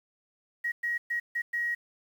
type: tone bursts at uneven times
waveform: sine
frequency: 1897 Hz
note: A#6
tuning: 30 cents sharp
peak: -27 dBFS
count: 5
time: 0.64-0.72 / 0.83-0.98 / 1.1-1.2 / 1.35-1.42 / 1.53-1.75 s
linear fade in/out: 10 ms
effects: 9-bit